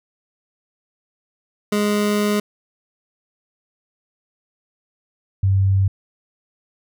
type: tone pair in turn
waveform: 25% pulse / sine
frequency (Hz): 207.7 / 96.84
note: G#3 / G2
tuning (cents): 0 / -21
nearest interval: octave + minor second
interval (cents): 1321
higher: first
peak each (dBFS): -13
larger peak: neither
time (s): 1.72-2.4 / 5.43-5.88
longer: first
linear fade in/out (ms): 5
effects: none